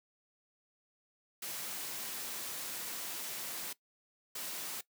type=noise bursts at uneven times; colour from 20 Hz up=white; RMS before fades=-41 dBFS; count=2; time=1.42-3.73 / 4.35-4.81 s; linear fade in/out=5 ms; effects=noise-tail reverb RT60 0.1 s tail -19 dB re dry + high-pass 150 Hz 12 dB/octave